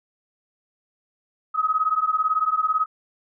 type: beating tone pair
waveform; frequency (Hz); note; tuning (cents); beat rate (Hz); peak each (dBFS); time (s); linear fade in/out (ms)
sine; 1259 / 1277; D#6 / D#6; +20 / +45; 18; -22; 1.54-2.86; 20
effects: none